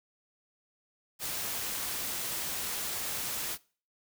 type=noise; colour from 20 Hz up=white; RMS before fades=-35 dBFS; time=1.19-3.58 s; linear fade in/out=50 ms; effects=noise-tail reverb RT60 0.4 s tail -22 dB re dry